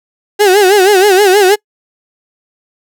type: tone with vibrato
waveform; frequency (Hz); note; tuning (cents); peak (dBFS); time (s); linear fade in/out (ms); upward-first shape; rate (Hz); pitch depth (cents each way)
35% pulse; 392; G4; 0; -3; 0.39-1.56; 20; sine; 6.3; 130
effects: noise-tail reverb RT60 0.1 s tail -26 dB re dry